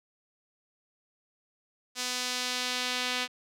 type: tone with band-pass filter sweep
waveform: sawtooth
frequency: 250 Hz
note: B3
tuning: 21 cents sharp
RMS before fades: -32 dBFS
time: 1.95-3.28 s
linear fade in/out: 50 ms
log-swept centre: 5500 to 3300 Hz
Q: 1.2
effects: none